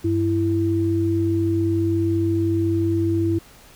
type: tone pair together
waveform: sine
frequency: 98 / 332.3 Hz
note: G2 / E4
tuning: 0 / +14 cents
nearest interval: octave + major sixth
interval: 2114 cents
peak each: -22 / -19 dBFS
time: 0.04-3.39 s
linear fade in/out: 10 ms
effects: pink hiss -48 dBFS RMS until 3.75 s